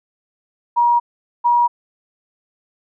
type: tone pair in turn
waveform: sine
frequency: 953 / 957.5 Hz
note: A#5 / A#5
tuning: +38 / +46 cents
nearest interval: unison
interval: 8 cents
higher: second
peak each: -11 dBFS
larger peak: neither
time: 0.76-1 / 1.44-1.68 s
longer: neither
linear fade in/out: 20 ms
effects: none